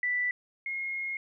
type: tone pair in turn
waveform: sine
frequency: 1975.5 / 2151 Hz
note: B6 / C7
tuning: 0 / +47 cents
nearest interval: minor second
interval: 147 cents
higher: second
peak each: -26 / -31 dBFS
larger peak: first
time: 0.03-0.31 / 0.66-1.17 s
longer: second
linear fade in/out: 2 ms
effects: none